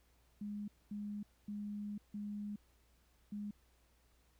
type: tone bursts at uneven times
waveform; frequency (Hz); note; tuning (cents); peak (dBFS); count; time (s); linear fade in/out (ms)
sine; 206.6; G#3; -9; -40; 5; 0.41-0.68 / 0.91-1.23 / 1.48-1.98 / 2.14-2.56 / 3.32-3.51; 5
effects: added 60 Hz sine -70 dBFS peak until 4.39 s + pink hiss -74 dBFS RMS until 4.39 s